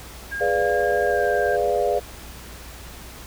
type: tone with pitch glide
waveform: sine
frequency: 1620 to 1588.5 Hz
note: G#6 to G6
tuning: -43 to +23 cents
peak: -26 dBFS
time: 0.31-1.57 s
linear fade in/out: 20 ms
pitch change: -34 cents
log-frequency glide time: 1.08-1.23 s
type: chord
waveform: sine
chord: G# diminished seventh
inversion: none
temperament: equal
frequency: 415.3 / 493.9 / 587.3 / 698.5 Hz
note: G#4 / B4 / D5 / F5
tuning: 0 / 0 / 0 / 0 cents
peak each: -24 dBFS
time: 0.4-2 s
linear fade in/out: 20 ms
effects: added 60 Hz sine -41 dBFS peak until 3.26 s + pink hiss -41 dBFS RMS until 3.26 s